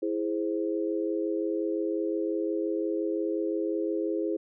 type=chord; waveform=sine; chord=E augmented; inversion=none; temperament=equal; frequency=329.6 / 415.3 / 523.3 Hz; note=E4 / G#4 / B#4; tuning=0 / 0 / 0 cents; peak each=-29 / -31 / -34 dBFS; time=0.02-4.37 s; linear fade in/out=10 ms; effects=none